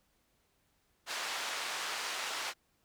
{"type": "band-pass noise", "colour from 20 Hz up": "pink", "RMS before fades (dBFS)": -38, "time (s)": [1.06, 2.54], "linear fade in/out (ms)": 50, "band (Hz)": [920, 6400], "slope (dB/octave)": 12, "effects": ["pink hiss -74 dBFS RMS until 2.84 s"]}